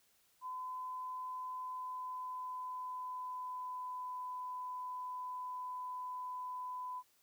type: tone with pitch glide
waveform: sine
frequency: 1014 to 1002.9 Hz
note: B5 to B5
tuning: +45 to +26 cents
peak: -40 dBFS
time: 0.41-7.03 s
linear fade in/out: 50 ms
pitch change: -19 cents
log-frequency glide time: 1.58-4.16 s
effects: white hiss -72 dBFS RMS until 7.22 s